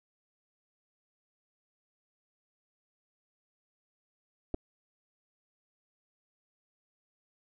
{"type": "clicks", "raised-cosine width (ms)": 2, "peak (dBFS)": [-22, -20], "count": 2, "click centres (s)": [4.542, 4.545], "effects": []}